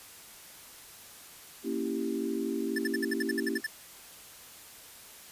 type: chord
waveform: sine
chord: A# diminished seventh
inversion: none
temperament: equal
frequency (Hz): 233.1 / 277.2 / 329.6 / 392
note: A#3 / C#4 / E4 / G4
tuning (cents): 0 / 0 / 0 / 0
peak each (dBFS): -35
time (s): 1.63-3.61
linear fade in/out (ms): 50
type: tone bursts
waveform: square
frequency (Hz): 1760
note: A6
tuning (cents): 0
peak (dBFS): -30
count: 11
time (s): 2.76-3.666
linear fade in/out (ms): 5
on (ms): 26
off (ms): 62
effects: white hiss -50 dBFS RMS until 5.31 s + resampled to 32000 Hz